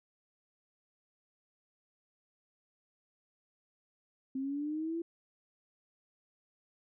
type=linear sweep; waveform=sine; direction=up; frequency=261.6 to 339.2 Hz; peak=-33 dBFS; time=4.35-5.02 s; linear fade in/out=5 ms; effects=none